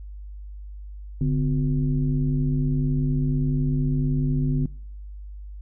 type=tone with frequency modulation; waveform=sine; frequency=144.2 Hz; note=D3; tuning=31 cents flat; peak=-19 dBFS; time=1.21-4.66 s; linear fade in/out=2 ms; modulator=110 Hz; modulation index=0.91; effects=noise-tail reverb RT60 0.7 s tail -24 dB re dry + added 50 Hz sine -35 dBFS peak until 5.61 s